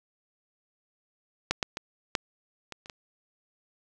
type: clicks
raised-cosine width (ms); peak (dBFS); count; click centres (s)
0.2; -7 / -9 / -16 / -7 / -21 / -29 / -22; 7; 1.51 / 1.628 / 1.771 / 2.152 / 2.723 / 2.859 / 2.898
effects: none